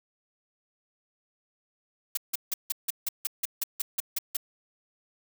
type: noise bursts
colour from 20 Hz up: blue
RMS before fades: -28 dBFS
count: 13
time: 2.15-4.369 s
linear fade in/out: 5 ms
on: 23 ms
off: 160 ms
effects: none